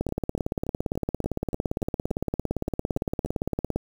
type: two click trains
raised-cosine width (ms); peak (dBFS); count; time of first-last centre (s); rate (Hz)
2; -21 / -12; 12 / 67; 0.09-3.26 / 0.01-3.76; 3.47 / 17.6
effects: 7-bit